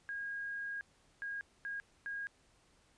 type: tone bursts at uneven times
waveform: sine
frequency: 1632 Hz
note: G#6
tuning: 31 cents flat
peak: -38 dBFS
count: 4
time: 0.09-0.81 / 1.22-1.41 / 1.65-1.8 / 2.06-2.27 s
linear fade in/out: 0 ms
effects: pink hiss -69 dBFS RMS until 2.97 s + resampled to 22050 Hz